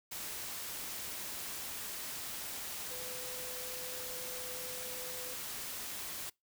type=tone in noise; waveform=sine; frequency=503 Hz; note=B4; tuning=32 cents sharp; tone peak=-48 dBFS; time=2.9-5.34 s; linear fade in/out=10 ms; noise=white; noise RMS=-42 dBFS; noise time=0.11-6.3 s; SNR=-9 dB; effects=noise-tail reverb RT60 0.2 s tail -25 dB re dry